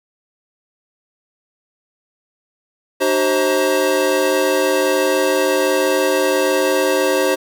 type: tone cluster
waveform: square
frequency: 298.4 / 379.7 / 530 / 636 / 939 Hz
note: D4 / F#4 / C5 / D#5 / A#5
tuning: +28 / +45 / +22 / +38 / +12 cents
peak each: -24 / -20 / -18 / -25 / -27 dBFS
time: 3-7.36 s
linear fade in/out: 20 ms
effects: none